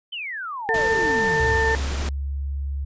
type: exponential sweep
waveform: sine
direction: down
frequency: 3136 to 82.4 Hz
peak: -28 dBFS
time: 0.12-1.61 s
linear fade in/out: 10 ms
type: harmonic tone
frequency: 447.9 Hz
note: A4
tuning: 31 cents sharp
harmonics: 1 / 2 / 4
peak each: -23 / -25 / -21 dBFS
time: 0.69-1.75 s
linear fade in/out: 0 ms
type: noise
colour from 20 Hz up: pink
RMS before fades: -31 dBFS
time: 0.74-2.09 s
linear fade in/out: 2 ms
type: tone with pitch glide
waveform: sine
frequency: 69 to 69.56 Hz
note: C#2 to C#2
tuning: -7 to +7 cents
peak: -24 dBFS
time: 1.39-2.85 s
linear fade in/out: 10 ms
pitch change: +14 cents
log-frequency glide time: 1.7-2.33 s
effects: resampled to 16000 Hz